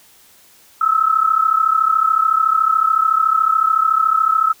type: tone pair together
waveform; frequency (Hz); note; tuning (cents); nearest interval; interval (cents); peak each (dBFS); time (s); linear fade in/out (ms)
sine; 1284.7 / 1318.5; E6 / E6; -45 / 0; unison; 45; -15; 0.81-4.53; 5
effects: white hiss -49 dBFS RMS until 4.6 s